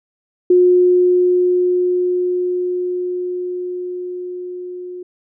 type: tone with level ramp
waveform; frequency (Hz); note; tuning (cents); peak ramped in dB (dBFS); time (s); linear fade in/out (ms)
sine; 360; F#4; -47; -7 to -27; 0.5-5.03; 5
effects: none